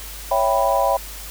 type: chord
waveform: sine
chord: C# half-diminished seventh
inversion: none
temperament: equal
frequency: 554.4 / 659.3 / 784 / 987.8 Hz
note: C#5 / E5 / G5 / B5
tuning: 0 / 0 / 0 / 0 cents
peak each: -21 dBFS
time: 0.31-0.97 s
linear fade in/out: 5 ms
effects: added 50 Hz sine -36 dBFS peak until 1.3 s + white hiss -36 dBFS RMS until 1.3 s